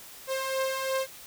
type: beating tone pair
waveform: sawtooth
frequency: 528 / 530.9 Hz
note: C5 / C5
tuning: +16 / +25 cents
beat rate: 2.9 Hz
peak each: -30 / -25 dBFS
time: 0.27-1.07 s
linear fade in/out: 50 ms
effects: white hiss -47 dBFS RMS until 1.26 s